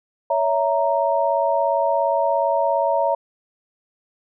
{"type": "chord", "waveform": "sine", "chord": "A# diminished", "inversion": "first", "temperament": "equal with one note detuned", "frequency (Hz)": [562.1, 659.3, 932.3], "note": ["C#5", "E5", "A#5"], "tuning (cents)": [24, 0, 0], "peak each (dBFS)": -21, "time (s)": [0.3, 3.15], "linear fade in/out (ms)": 5, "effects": []}